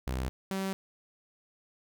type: tone pair in turn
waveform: sawtooth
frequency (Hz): 64.2 / 192.38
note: C2 / G3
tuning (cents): -32 / -32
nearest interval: octave + perfect fifth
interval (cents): 1900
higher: second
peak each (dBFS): -27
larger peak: neither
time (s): 0.07-0.29 / 0.51-0.73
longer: neither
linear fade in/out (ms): 0
effects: none